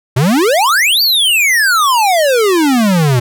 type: exponential two-way sweep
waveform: square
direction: up then down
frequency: 117.5 to 4694 to 117.5 Hz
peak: -9 dBFS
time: 0.16-3.2 s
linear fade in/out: 10 ms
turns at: 1.02 s
effects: none